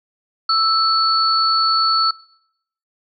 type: tone pair together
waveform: sine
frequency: 1318.5 / 4435 Hz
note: E6 / C#8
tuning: 0 / 0 cents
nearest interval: octave + major sixth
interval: 2100 cents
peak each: -16 dBFS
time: 0.49-2.11 s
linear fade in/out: 5 ms
effects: noise-tail reverb RT60 0.8 s tail -24 dB re dry